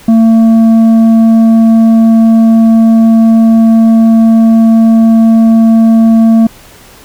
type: tone with tanh clipping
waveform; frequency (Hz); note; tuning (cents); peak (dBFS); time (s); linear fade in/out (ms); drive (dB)
sine; 225.5; A3; +43; -3; 0.08-6.47; 5; 6
effects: pink hiss -36 dBFS RMS until 7.04 s